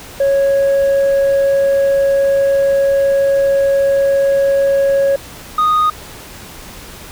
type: tone pair in turn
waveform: sine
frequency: 552 / 1239.2 Hz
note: C#5 / D#6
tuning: -7 / -7 cents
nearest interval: octave + major second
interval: 1400 cents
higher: second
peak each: -7 dBFS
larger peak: neither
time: 0.2-5.16 / 5.58-5.9 s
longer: first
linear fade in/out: 5 ms
effects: tanh soft clip ceiling -9 dBFS + pink hiss -34 dBFS RMS until 7.11 s